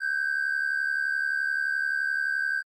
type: ring-modulated tone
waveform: triangle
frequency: 1568 Hz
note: G6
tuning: in tune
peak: -18 dBFS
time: 0-2.63 s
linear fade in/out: 50 ms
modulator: 35.8 Hz
effects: tanh soft clip ceiling -19 dBFS + MP3 64 kbps